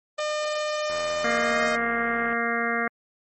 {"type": "tone with pitch glide", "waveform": "sawtooth", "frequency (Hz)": [605, 620.2], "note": ["D#5", "D#5"], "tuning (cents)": [-49, -6], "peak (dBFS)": -21, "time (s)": [0.18, 1.76], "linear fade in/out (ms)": 10, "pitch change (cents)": 43, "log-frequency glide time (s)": [1.31, 1.62]}
{"type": "click train", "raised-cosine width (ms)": 0.5, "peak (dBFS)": -23, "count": 121, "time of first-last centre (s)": [0.9, 2.329], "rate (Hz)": 84}
{"type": "harmonic tone", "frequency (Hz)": 233.4, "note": "A#3", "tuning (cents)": 2, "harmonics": [1, 2, 3, 5, 6, 7, 8, 9], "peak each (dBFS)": [-31, -31, -31, -31, -31, -31, -31, -31], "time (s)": [1.24, 2.88], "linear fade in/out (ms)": 5}
{"effects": ["MP3 32 kbps"]}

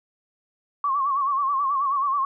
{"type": "tone with vibrato", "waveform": "sine", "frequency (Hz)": 1108.7, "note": "C#6", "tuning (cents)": 0, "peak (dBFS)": -20, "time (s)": [0.84, 2.25], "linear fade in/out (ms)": 2, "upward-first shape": "sine", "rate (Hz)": 9.3, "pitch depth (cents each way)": 85, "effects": []}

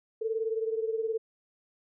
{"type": "beating tone pair", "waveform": "sine", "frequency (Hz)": [442.1, 461.1], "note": ["A4", "A#4"], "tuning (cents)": [8, -19], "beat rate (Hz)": 19, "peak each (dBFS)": [-29, -34], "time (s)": [0.21, 1.18], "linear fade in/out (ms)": 10, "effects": []}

